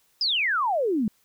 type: exponential sweep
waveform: sine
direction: down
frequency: 5200 to 198.3 Hz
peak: -21 dBFS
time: 0.21-1.08 s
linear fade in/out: 2 ms
effects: white hiss -65 dBFS RMS until 1.24 s